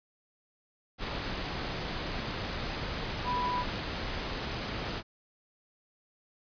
sine tone in noise, 987.8 Hz, B5, in tune, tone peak -29 dBFS, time 3.24-3.65 s, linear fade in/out 50 ms, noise pink, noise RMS -35 dBFS, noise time 0.98-5.03 s, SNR +3 dB, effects resampled to 11025 Hz

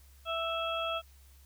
harmonic tone, 659.3 Hz, E5, in tune, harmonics 1 / 2 / 4 / 5, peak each -35 / -35 / -40 / -38 dBFS, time 0.25-1.02 s, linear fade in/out 50 ms, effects added 68 Hz sine -55 dBFS peak until 1.45 s + white hiss -64 dBFS RMS until 1.45 s

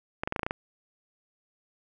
clicks, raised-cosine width 0.5 ms, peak -14 dBFS, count 8, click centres 0.235 / 0.275 / 0.324 / 0.362 / 0.394 / 0.432 / 0.465 / 0.509 s, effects none

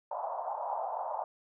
white band-pass noise, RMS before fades -36 dBFS, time 0.11-1.24 s, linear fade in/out 2 ms, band 630 to 950 Hz, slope 48 dB/octave, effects none

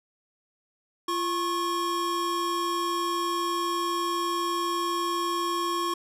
square tone pair together, 344 / 1092 Hz, F4 / C#6, -26 / -26 cents, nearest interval octave + minor sixth, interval 2000 cents, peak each -31 / -28 dBFS, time 1.08-5.94 s, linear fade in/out 5 ms, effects low-pass 12000 Hz 12 dB/octave

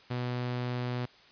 sawtooth tone, 123.47 Hz, B2, in tune, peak -27 dBFS, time 0.1-1.06 s, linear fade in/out 10 ms, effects white hiss -57 dBFS RMS until 1.31 s + resampled to 11025 Hz

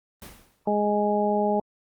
pink noise with exponential decay, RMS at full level -39 dBFS, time 0.22-0.73 s, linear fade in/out 1 ms, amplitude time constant 110 ms
harmonic tone, 207.7 Hz, G#3, in tune, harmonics 1 / 2 / 3 / 4, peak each -26 / -26 / -26 / -26 dBFS, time 0.67-1.6 s, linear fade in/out 5 ms
effects Opus 24 kbps

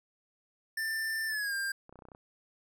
square tone with pitch glide, 1782 to 1596.8 Hz, A6 to G6, +22 to +32 cents, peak -32 dBFS, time 0.77-1.72 s, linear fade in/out 5 ms, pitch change -190 cents, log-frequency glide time 1.27-1.54 s
clicks, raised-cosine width 1 ms, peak -37 dBFS, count 9, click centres 1.894 / 1.926 / 1.957 / 1.99 / 2.022 / 2.053 / 2.086 / 2.118 / 2.149 s
effects none

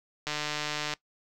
click train, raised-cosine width 0.2 ms, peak -14 dBFS, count 101, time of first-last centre 0.27-0.937 s, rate 150 Hz, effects noise-tail reverb RT60 0.1 s tail -20 dB re dry

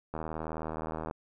click train, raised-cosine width 1 ms, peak -22 dBFS, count 78, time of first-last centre 0.14-1.111 s, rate 79.3 Hz, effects none

